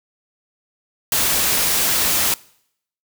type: noise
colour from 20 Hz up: white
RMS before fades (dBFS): -18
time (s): 1.12-2.34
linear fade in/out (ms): 2
effects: noise-tail reverb RT60 0.7 s tail -23 dB re dry